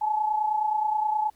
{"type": "tone pair together", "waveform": "sine", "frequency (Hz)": [852, 881.5], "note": ["G#5", "A5"], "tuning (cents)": [44, 3], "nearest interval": "minor second", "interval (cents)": 59, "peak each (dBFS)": [-23, -30], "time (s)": [0.01, 1.3], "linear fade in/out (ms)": 10, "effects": ["pink hiss -63 dBFS RMS until 1.35 s"]}